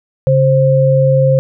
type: tone pair together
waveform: sine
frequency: 138.59 / 526.9 Hz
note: C#3 / C5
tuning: 0 / +12 cents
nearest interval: octave + major seventh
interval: 2312 cents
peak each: -10 dBFS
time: 0.27-1.39 s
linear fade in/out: 0 ms
effects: none